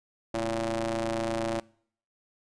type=ring-modulated tone; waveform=sawtooth; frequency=116.54 Hz; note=A#2; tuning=in tune; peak=-21 dBFS; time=0.34-1.6 s; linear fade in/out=5 ms; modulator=452 Hz; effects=noise-tail reverb RT60 0.6 s tail -24 dB re dry + resampled to 22050 Hz